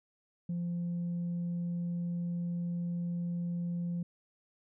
sine tone, 173.3 Hz, F3, 13 cents flat, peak -30 dBFS, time 0.49-4.03 s, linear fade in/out 5 ms, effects tanh soft clip ceiling -30 dBFS

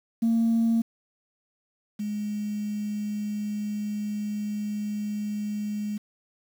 sine tone pair in turn, 228.4 / 208.9 Hz, A#3 / G#3, -35 / +10 cents, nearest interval major second, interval 155 cents, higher first, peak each -18 / -27 dBFS, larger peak first, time 0.22-0.82 / 1.99-5.98 s, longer second, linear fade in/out 10 ms, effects tanh soft clip ceiling -17 dBFS + 8-bit

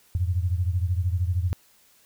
sine beating tone pair, 86.4 / 99.4 Hz, F2 / G2, -18 / +25 cents, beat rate 13 Hz, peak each -23 / -27 dBFS, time 0.15-1.53 s, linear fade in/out 0 ms, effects white hiss -59 dBFS RMS until 2.05 s

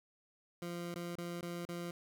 20% pulse tone with dropouts, 173 Hz, F3, 16 cents flat, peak -35 dBFS, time 0.62-1.91 s, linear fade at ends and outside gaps 2 ms, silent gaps 0.943-0.958 / 1.154-1.182 / 1.41-1.428 / 1.652-1.689 s, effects none

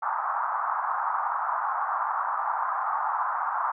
white band-pass noise, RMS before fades -28 dBFS, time 0.02-3.72 s, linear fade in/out 10 ms, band 790 to 1300 Hz, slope 48 dB/octave, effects none

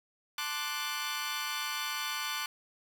15% pulse chord, D dominant seventh, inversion second, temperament equal with one note detuned, 880 / 1051.3 / 1174.7 / 1480 Hz, A5 / C6 / D6 / F#6, 0 / +8 / 0 / 0 cents, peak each -36 / -34 / -31 / -31 dBFS, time 0.38-2.46 s, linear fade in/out 2 ms, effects none

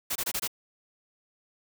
white noise bursts, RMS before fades -30 dBFS, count 5, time 0.1-0.477 s, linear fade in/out 10 ms, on 57 ms, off 23 ms, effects none

